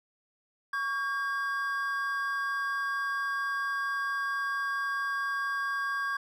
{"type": "tone pair together", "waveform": "triangle", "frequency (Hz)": [1123.9, 1614], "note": ["C#6", "G#6"], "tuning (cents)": [24, -50], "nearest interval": "tritone", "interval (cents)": 626, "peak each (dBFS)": [-31, -29], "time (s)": [0.73, 6.17], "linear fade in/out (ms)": 5, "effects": []}